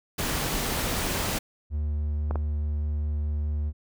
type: noise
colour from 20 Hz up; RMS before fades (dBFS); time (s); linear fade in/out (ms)
pink; -28; 0.18-1.39; 10
type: tone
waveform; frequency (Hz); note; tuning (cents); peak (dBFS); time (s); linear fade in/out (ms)
triangle; 74.6; D2; +28; -23; 1.7-3.73; 50
type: clicks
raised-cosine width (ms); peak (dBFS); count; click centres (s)
1; -17; 2; 2.31 / 2.357
effects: none